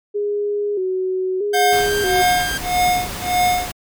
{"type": "tone with vibrato", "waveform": "sine", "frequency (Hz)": 392, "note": "G4", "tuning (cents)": 0, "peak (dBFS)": -18, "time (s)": [0.14, 2.23], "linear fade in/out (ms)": 20, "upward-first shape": "square", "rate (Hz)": 0.79, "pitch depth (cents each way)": 85}
{"type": "tone with pitch glide", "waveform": "sawtooth", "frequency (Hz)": [1568, 1595.4], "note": ["G6", "G6"], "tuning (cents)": [0, 30], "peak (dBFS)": -18, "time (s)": [1.53, 2.58], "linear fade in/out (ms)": 10, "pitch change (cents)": 30, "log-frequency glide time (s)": [1.68, 2.4]}
{"type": "tone with tremolo", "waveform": "square", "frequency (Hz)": 721, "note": "F#5", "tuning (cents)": -45, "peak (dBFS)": -14, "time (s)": [1.53, 3.73], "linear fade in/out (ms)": 20, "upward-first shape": "sine", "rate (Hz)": 1.7, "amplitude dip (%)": 100}
{"type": "noise", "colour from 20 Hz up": "pink", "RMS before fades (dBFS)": -28, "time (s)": [1.72, 3.72], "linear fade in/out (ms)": 10}
{"effects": []}